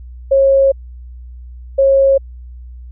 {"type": "tone pair in turn", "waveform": "sine", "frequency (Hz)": [544, 544], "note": ["C#5", "C#5"], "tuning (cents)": [-33, -33], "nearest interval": "unison", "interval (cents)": 0, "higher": "neither", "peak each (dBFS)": -7, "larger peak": "neither", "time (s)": [[0.31, 0.72], [1.78, 2.18]], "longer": "first", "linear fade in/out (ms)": 10, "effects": ["added 61 Hz sine -30 dBFS peak until 2.91 s"]}